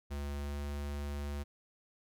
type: tone with pitch glide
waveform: square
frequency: 71.4 to 71.94 Hz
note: D2 to D2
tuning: -48 to -35 cents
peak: -37 dBFS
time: 0.1-1.44 s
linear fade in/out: 20 ms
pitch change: +13 cents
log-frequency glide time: 0.35-0.59 s
effects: none